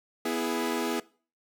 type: chord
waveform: sawtooth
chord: E major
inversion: second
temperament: equal with one note detuned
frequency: 246.9 / 329.6 / 416.5 Hz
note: B3 / E4 / G#4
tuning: 0 / 0 / +5 cents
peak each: -28 dBFS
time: 0.25-1 s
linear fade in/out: 5 ms
effects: noise-tail reverb RT60 0.4 s tail -21 dB re dry